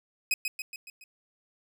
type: tone with echo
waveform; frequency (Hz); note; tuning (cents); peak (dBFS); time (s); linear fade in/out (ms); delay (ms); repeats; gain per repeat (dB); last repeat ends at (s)
sawtooth; 2528; D#7; +27; -20; 0.31-0.34; 2; 140; 5; -5; 1.04
effects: none